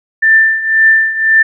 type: tone with tremolo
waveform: sine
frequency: 1779 Hz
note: A6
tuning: 19 cents sharp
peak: -3 dBFS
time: 0.22-1.43 s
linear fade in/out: 10 ms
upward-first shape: triangle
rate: 1.9 Hz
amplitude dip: 80%
effects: none